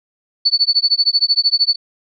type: tone with tremolo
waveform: sine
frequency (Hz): 4466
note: C#8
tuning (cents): +12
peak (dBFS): -8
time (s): 0.45-1.76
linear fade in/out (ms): 10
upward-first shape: sine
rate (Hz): 13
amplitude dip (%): 100
effects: none